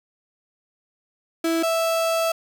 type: tone pair in turn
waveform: 35% pulse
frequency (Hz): 329.3 / 658.6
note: E4 / E5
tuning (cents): -2 / -2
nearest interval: octave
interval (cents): 1200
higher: second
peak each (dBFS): -18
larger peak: neither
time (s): 1.44-1.63 / 1.63-2.32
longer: second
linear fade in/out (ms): 5
effects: 10-bit